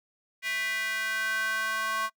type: tone with high-pass filter sweep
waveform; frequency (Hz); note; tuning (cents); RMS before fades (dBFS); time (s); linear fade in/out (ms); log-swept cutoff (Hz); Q
square; 220; A3; 0; -30; 0.42-2.1; 50; 2100 to 1200; 4.6
effects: noise-tail reverb RT60 0.1 s tail -24 dB re dry